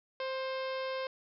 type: harmonic tone with a mistuned harmonic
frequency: 525 Hz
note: C5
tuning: 6 cents sharp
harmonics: 1 / 2 / 3 / 4 / 5 / 6 / 7 / 8 / 9 / 10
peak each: -35 / -41 / -45 / -47 / -49 / -51 / -52 / -53 / -54 / -55 dBFS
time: 0.2-1.07 s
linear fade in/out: 2 ms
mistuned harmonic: 4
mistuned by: +21 cents
effects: none